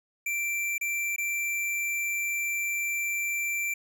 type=tone with dropouts; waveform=square; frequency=2349 Hz; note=D7; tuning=in tune; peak=-28 dBFS; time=0.26-3.74 s; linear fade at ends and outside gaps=5 ms; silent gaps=0.781-0.811 / 1.162-1.181 s; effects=none